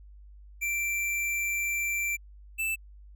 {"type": "tone pair in turn", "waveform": "square", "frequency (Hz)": [2349, 2645], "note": ["D7", "E7"], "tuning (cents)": [0, 5], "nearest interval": "major second", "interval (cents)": 205, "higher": "second", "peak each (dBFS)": -28, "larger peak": "neither", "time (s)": [[0.61, 2.17], [2.58, 2.76]], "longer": "first", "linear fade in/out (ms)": 20, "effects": ["added 50 Hz sine -47 dBFS peak until 3.15 s"]}